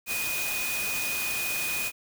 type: tone in noise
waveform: sine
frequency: 2480 Hz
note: D#7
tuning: 6 cents flat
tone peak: -30 dBFS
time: 0.06-1.92 s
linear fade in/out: 50 ms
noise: white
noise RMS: -32 dBFS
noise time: 0.06-1.92 s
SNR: -1 dB
effects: none